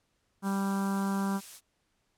harmonic tone, 196.2 Hz, G3, 2 cents sharp, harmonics 1 / 2 / 3 / 4 / 5 / 6 / 7 / 8, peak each -28 / -41 / -46 / -41 / -39 / -43 / -44 / -46 dBFS, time 0.42-1.41 s, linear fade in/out 50 ms
blue noise, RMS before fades -43 dBFS, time 0.42-1.61 s, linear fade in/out 50 ms
effects pink hiss -75 dBFS RMS until 2.17 s + low-pass 10000 Hz 12 dB/octave

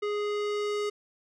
square tone with low-pass filter sweep, 415.3 Hz, G#4, in tune, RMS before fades -30 dBFS, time 0.02-0.9 s, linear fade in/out 10 ms, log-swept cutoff 3100 to 6900 Hz, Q 0.77, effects none

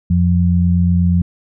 sine tone pair together, 87.31 / 175.53 Hz, F2 / F3, 0 / +9 cents, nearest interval octave, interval 1209 cents, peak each -13 dBFS, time 0.1-1.22 s, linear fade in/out 5 ms, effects none

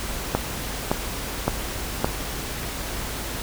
click train, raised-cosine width 1 ms, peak -5 dBFS, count 4, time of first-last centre 0.35-2.045 s, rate 1.77 Hz, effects added 50 Hz sine -35 dBFS peak until 3.42 s + pink hiss -31 dBFS RMS until 3.42 s

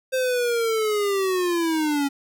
square linear sweep, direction down, 523.3 to 275.8 Hz, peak -21 dBFS, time 0.12-2.09 s, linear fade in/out 20 ms, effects none

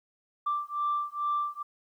sine beating tone pair, 1175 / 1177.3 Hz, D6 / D6, +1 / +4 cents, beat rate 2.3 Hz, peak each -30 dBFS, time 0.46-1.63 s, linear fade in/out 10 ms, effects tanh soft clip ceiling -21 dBFS + 11-bit

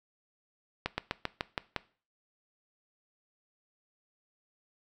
slowing click train, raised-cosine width 0.3 ms, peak -14 dBFS, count 7, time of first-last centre 0.86-1.763 s, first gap 120 ms, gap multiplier 1.09, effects noise-tail reverb RT60 0.4 s tail -19 dB re dry

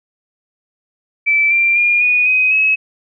sine tone with pitch steps, 2320 / 2367 / 2416 / 2465 / 2515 / 2567 Hz, D7 / D7 / D7 / D#7 / D#7 / E7, -22 / +13 / +48 / -17 / +18 / -47 cents, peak -10 dBFS, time 1.26-2.76 s, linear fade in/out 20 ms, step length 250 ms, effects none

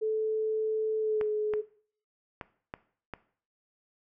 sine tone with pitch glide, 436.1 to 425.2 Hz, A4 to G#4, -15 to +41 cents, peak -26 dBFS, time 0.01-1.62 s, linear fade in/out 20 ms, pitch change -44 cents, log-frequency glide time 0.99-1.28 s
clicks, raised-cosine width 0.5 ms, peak -22 dBFS, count 5, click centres 1.212 / 1.537 / 2.412 / 2.739 / 3.137 s
effects noise-tail reverb RT60 0.5 s tail -17 dB re dry

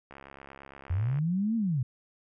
click train, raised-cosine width 0.5 ms, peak -31 dBFS, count 75, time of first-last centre 0.11-1.187 s, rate 68.7 Hz
sine linear two-way sweep, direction up then down, 81.5 to 233.1 to 116.2 Hz, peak -25 dBFS, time 0.9-1.83 s, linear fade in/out 5 ms, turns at 1.56 s
effects none

